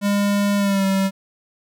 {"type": "tone with pitch glide", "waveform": "square", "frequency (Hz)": [202.5, 193.47], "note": ["G#3", "G3"], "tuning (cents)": [-43, -22], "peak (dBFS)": -17, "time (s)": [0.01, 1.11], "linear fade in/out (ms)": 50, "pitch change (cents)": -79, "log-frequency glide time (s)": [0.57, 0.85], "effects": []}